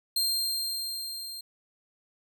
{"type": "tone with level ramp", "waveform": "sawtooth", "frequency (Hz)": 4186, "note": "C8", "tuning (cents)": 0, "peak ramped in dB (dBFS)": [-21, -35], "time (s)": [0.16, 1.41], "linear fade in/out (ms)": 5, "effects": []}